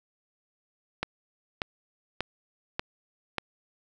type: click train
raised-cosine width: 0.3 ms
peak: -12 dBFS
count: 5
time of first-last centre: 1.03-3.383 s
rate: 1.7 Hz
effects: none